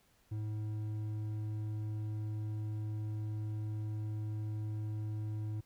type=tone with hard clipping; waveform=triangle; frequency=107.1 Hz; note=A2; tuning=46 cents flat; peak=-37 dBFS; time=0.31-5.61 s; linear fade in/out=10 ms; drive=9 dB; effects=pink hiss -70 dBFS RMS until 5.65 s